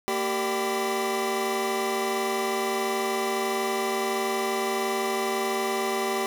25% pulse tone cluster, 229.8 / 387.5 / 592 / 1003 Hz, A#3 / G4 / D5 / B5, -25 / -20 / +14 / +26 cents, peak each -30 / -23 / -31 / -29 dBFS, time 0.08-6.26 s, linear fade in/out 0 ms, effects none

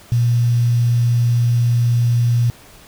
sine tone with quantisation, 119.3 Hz, A#2, 41 cents sharp, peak -12 dBFS, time 0.12-2.5 s, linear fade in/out 0 ms, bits 6, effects pink hiss -44 dBFS RMS until 2.87 s

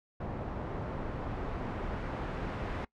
pink noise with low-pass filter sweep, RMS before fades -37 dBFS, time 0.2-2.85 s, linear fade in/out 5 ms, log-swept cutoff 910 to 1700 Hz, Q 0.71, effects noise-tail reverb RT60 0.1 s tail -22 dB re dry

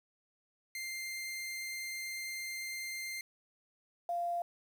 sawtooth / sine tone pair in turn, 2097 / 693.4 Hz, C7 / F5, +3 / -13 cents, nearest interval octave + perfect fifth, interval 1916 cents, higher first, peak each -35 / -32 dBFS, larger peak second, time 0.75-3.21 / 4.09-4.42 s, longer first, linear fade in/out 2 ms, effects 10-bit

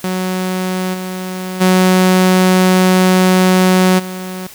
sawtooth tone with level steps, 185 Hz, F#3, in tune, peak -12 / -17 / -4 / -19 dBFS, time 0.04-4.47 s, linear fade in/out 2 ms, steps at 0.93 / 1.6 / 3.98 s, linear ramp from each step 20 ms, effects white hiss -37 dBFS RMS until 4.54 s

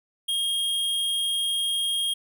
square tone, 3244 Hz, G#7, 41 cents flat, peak -24 dBFS, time 0.28-2.14 s, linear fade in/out 10 ms, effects none

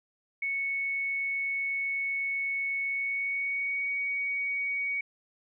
sine tone with pitch glide, 2213 to 2245 Hz, C#7 to C#7, -3 to +21 cents, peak -28 dBFS, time 0.42-5.01 s, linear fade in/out 5 ms, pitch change +24 cents, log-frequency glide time 2.83-3.94 s, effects none

